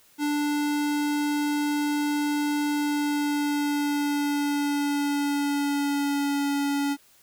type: tone with pitch glide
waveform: square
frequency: 293.7 to 283.2 Hz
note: D4 to C#4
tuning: 0 to +37 cents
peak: -24 dBFS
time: 0.18-6.97 s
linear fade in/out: 50 ms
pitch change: -63 cents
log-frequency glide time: 2.72-6.48 s
effects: white hiss -58 dBFS RMS until 7.22 s